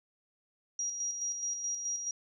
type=tone with tremolo; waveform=sine; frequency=5730 Hz; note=F8; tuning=44 cents sharp; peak=-31 dBFS; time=0.79-2.11 s; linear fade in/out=2 ms; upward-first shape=square; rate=4.7 Hz; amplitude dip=45%; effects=none